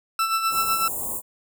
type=tone with tremolo; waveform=40% pulse; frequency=1329 Hz; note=E6; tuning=14 cents sharp; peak=-18 dBFS; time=0.19-0.88 s; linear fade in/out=2 ms; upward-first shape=sine; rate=8 Hz; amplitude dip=55%
type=band-stop noise; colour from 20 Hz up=white; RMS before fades=-29 dBFS; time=0.49-1.22 s; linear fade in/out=50 ms; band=1100 to 7100 Hz; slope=96 dB/octave
effects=none